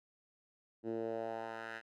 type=tone with band-pass filter sweep; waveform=10% pulse; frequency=113.1 Hz; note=A2; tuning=48 cents sharp; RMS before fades=-41 dBFS; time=0.83-1.82 s; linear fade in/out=50 ms; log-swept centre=310 to 1800 Hz; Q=2.1; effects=none